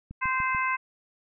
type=click train; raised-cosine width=5 ms; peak=-27 dBFS; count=4; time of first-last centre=0.11-0.549 s; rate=6.84 Hz
type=harmonic tone; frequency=519 Hz; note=C5; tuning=14 cents flat; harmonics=2 / 3 / 4 / 5; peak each=-27 / -31 / -30 / -34 dBFS; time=0.21-0.77 s; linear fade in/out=20 ms
effects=none